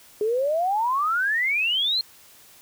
sine exponential sweep, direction up, 410.7 to 4269 Hz, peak -20 dBFS, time 0.21-2.01 s, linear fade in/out 2 ms, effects white hiss -51 dBFS RMS until 2.61 s

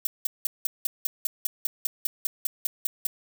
violet noise bursts, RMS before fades -25 dBFS, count 16, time 0.05-3.07 s, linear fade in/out 2 ms, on 20 ms, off 180 ms, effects none

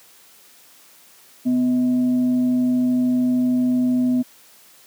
sine tone with frequency modulation, 250 Hz, B3, 21 cents sharp, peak -15 dBFS, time 1.45-4.23 s, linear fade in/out 20 ms, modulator 387 Hz, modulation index 0.21, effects white hiss -50 dBFS RMS until 4.86 s + high-pass 150 Hz 12 dB/octave

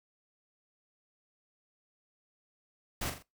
pink noise with echo, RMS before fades -35 dBFS, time 3.01-3.1 s, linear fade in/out 5 ms, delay 42 ms, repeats 3, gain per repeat -7 dB, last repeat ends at 3.226 s, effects noise-tail reverb RT60 0.2 s tail -20 dB re dry

